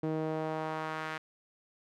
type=tone with band-pass filter sweep; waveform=sawtooth; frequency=157.3 Hz; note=D#3; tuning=19 cents sharp; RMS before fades=-35 dBFS; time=0.03-1.18 s; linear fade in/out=5 ms; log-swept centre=370 to 1700 Hz; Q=1.3; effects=none